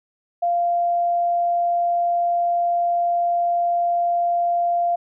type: tone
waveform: sine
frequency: 694 Hz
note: F5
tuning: 11 cents flat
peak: -17 dBFS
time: 0.42-4.96 s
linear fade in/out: 10 ms
effects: none